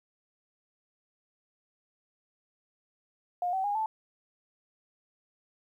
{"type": "tone with pitch steps", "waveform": "sine", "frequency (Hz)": [712, 763.1, 817.9, 876.6], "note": ["F5", "G5", "G#5", "A5"], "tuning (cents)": [33, -47, -27, -7], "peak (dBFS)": -27, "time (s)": [3.42, 3.86], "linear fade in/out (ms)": 2, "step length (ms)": 110, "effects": ["11-bit"]}